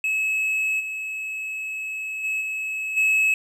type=tone with level steps; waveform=triangle; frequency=2581 Hz; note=E7; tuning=37 cents flat; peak=-19 / -26 / -21 / -24 / -15 dBFS; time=0.04-3.34 s; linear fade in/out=2 ms; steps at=0.79 / 2.23 / 2.4 / 2.96 s; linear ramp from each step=20 ms; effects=none